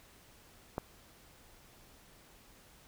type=click; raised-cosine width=1 ms; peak=-20 dBFS; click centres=0.781 s; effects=pink hiss -60 dBFS RMS until 2.87 s